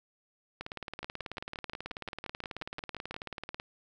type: two click trains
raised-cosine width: 0.3 ms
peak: -23 / -22 dBFS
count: 13 / 56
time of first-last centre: 1.03-3.143 / 0.61-3.599 s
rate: 5.68 / 18.4 Hz
effects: none